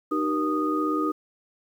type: tone cluster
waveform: sine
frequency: 306.1 / 382.7 / 474.6 / 1238 Hz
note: D#4 / G4 / A#4 / D#6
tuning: -28 / -42 / +31 / -9 cents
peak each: -25 / -31 / -33 / -27 dBFS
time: 0.11-1.12 s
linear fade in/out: 10 ms
effects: 9-bit